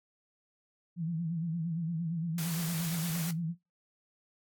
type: tone with vibrato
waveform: sine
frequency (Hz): 166.1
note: E3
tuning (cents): +13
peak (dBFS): -31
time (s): 0.96-3.55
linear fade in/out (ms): 50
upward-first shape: sine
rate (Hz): 8.7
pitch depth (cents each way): 92
type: noise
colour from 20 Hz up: white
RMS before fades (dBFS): -39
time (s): 2.38-3.31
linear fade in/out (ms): 2
effects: noise-tail reverb RT60 0.2 s tail -17 dB re dry + AAC 64 kbps